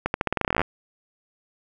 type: accelerating click train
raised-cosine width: 0.5 ms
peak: -7 dBFS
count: 17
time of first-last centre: 0.06-0.616 s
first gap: 81 ms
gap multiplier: 0.87
effects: none